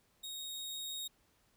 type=tone with level ramp; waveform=sawtooth; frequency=3751 Hz; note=A#7; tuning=10 cents sharp; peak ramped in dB=-39 to -36 dBFS; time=0.23-1.08 s; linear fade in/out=10 ms; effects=pink hiss -72 dBFS RMS until 1.56 s